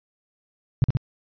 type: tone with echo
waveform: sine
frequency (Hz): 129.7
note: C3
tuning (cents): -15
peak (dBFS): -13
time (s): 0.82-0.84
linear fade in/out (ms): 0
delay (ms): 65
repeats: 2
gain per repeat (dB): -2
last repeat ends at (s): 0.97
effects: resampled to 11025 Hz